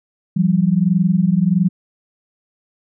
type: tone pair together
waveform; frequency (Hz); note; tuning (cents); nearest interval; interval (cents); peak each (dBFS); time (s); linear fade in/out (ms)
sine; 170 / 191.48; F3 / G3; -46 / -40; major second; 206; -15; 0.36-1.69; 10
effects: none